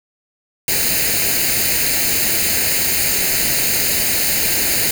white noise with comb filter, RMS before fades -17 dBFS, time 0.68-4.91 s, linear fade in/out 2 ms, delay 0.44 ms, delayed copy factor +0.7, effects none

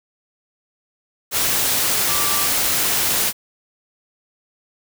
sine tone in noise, 1168 Hz, D6, 10 cents flat, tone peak -27 dBFS, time 2.06-2.49 s, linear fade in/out 50 ms, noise white, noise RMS -19 dBFS, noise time 1.31-3.33 s, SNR -11 dB, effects none

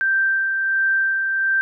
sine tone with tremolo, 1568 Hz, G6, in tune, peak -15 dBFS, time 0.01-1.61 s, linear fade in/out 0 ms, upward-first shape sine, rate 1.4 Hz, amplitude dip 35%, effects none

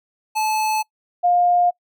square / sine tone pair in turn, 866 / 707.6 Hz, A5 / F5, -28 / +23 cents, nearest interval minor third, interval 349 cents, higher first, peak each -19 / -13 dBFS, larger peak second, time 0.35-0.83 / 1.23-1.71 s, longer neither, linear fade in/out 20 ms, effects noise-tail reverb RT60 0.1 s tail -24 dB re dry

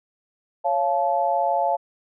sine chord, Db augmented, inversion none, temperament just, 554.4 / 693 / 866.2 Hz, Db5 / F5 / A5, 0 / -14 / -27 cents, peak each -25 / -22 / -23 dBFS, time 0.64-1.77 s, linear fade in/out 20 ms, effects none

